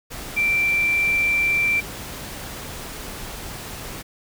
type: tone in noise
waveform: sine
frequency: 2349 Hz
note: D7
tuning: in tune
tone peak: -17 dBFS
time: 0.36-1.81 s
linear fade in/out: 20 ms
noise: pink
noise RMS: -34 dBFS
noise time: 0.1-4.03 s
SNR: +14 dB
effects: none